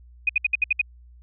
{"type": "tone bursts", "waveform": "sine", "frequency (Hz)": 2487, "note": "D#7", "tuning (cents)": -1, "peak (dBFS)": -16, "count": 7, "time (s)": [0.27, 0.815], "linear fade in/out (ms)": 5, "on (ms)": 23, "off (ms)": 64, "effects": ["added 60 Hz sine -46 dBFS peak until 1.22 s"]}